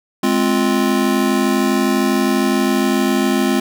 square chord, F minor, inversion first, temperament just, 209.5 / 261.9 / 349.2 Hz, Ab3 / C4 / F4, +15 / +2 / 0 cents, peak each -19 / -18 / -20 dBFS, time 0.23-3.6 s, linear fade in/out 5 ms, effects none

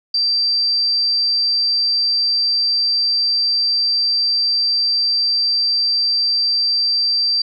sine tone, 4692 Hz, D8, 2 cents flat, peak -14 dBFS, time 0.14-7.42 s, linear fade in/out 5 ms, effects none

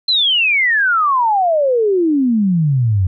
sine exponential sweep, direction down, 4175 to 89 Hz, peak -11 dBFS, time 0.08-3.07 s, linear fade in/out 5 ms, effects none

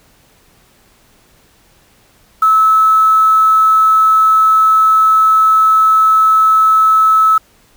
sine tone with quantisation, 1300 Hz, E6, 24 cents flat, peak -6 dBFS, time 2.42-7.38 s, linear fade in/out 5 ms, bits 5, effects pink hiss -50 dBFS RMS until 7.76 s

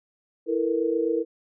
sine tone cluster, 330 / 449.6 / 477.4 Hz, E4 / A4 / A#4, +2 / +37 / +41 cents, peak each -26 dBFS, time 0.46-1.25 s, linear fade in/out 50 ms, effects none

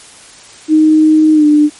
sine tone with pitch glide, 311.1 to 298.4 Hz, D#4 to D4, 0 to +28 cents, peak -4 dBFS, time 0.68-1.7 s, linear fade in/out 50 ms, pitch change -72 cents, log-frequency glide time 1.33-1.45 s, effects white hiss -37 dBFS RMS until 1.79 s + MP3 48 kbps

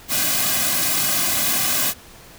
white noise with comb filter, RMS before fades -20 dBFS, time 0.08-1.94 s, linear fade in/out 50 ms, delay 2.2 ms, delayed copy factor -1, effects pink hiss -44 dBFS RMS until 2.38 s

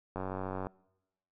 click train, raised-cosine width 1 ms, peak -23 dBFS, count 49, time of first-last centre 0.16-0.669 s, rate 94.3 Hz, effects noise-tail reverb RT60 0.9 s tail -24 dB re dry

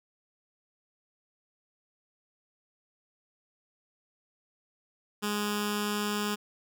10% pulse tone with notch filter, 207.7 Hz, G#3, in tune, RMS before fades -31 dBFS, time 5.22-6.36 s, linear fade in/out 20 ms, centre 660 Hz, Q 0.88, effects none

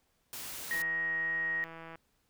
white noise, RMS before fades -42 dBFS, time 0.33-0.82 s, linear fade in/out 0 ms
sine tone, 1881 Hz, A#6, 15 cents sharp, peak -30 dBFS, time 0.71-1.64 s, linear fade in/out 0 ms
click train, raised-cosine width 0.5 ms, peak -32 dBFS, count 202, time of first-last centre 0.73-1.956 s, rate 164 Hz
effects pink hiss -74 dBFS RMS until 2.29 s

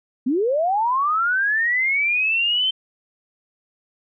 sine linear sweep, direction up, 233.1 to 3109 Hz, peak -17 dBFS, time 0.26-2.71 s, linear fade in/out 10 ms, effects none

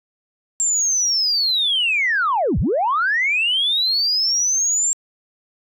sine linear two-way sweep, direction down then up, 7460 to 40.08 to 7460 Hz, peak -15 dBFS, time 0.6-4.93 s, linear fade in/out 0 ms, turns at 2.59 s, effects tanh soft clip ceiling -11 dBFS

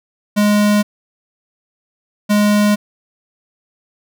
square tone pair in turn, 207.7 / 207.7 Hz, G#3 / G#3, 0 / 0 cents, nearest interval unison, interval 0 cents, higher neither, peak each -11 dBFS, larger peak neither, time 0.36-0.83 / 2.29-2.76 s, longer neither, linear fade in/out 20 ms, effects none

